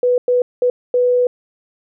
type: tone bursts at uneven times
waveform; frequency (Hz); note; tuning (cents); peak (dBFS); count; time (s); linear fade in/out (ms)
sine; 493.9; B4; 0; -11; 4; 0.03-0.18 / 0.28-0.42 / 0.62-0.7 / 0.94-1.27; 2
effects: none